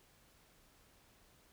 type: silence
effects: pink hiss -67 dBFS RMS until 1.52 s